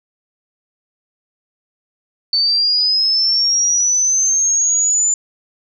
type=linear sweep; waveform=sine; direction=up; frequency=4500 to 7100 Hz; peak=-12 dBFS; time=2.33-5.14 s; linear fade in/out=2 ms; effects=none